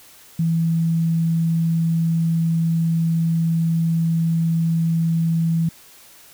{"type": "tone", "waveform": "sine", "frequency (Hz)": 164.81, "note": "E3", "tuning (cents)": 0, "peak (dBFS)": -16, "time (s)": [0.39, 5.69], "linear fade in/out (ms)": 5, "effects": ["white hiss -47 dBFS RMS until 6.33 s"]}